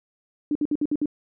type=tone bursts; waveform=sine; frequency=295.2 Hz; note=D4; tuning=9 cents sharp; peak=-20 dBFS; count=6; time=0.51-1.058 s; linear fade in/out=2 ms; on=43 ms; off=58 ms; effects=none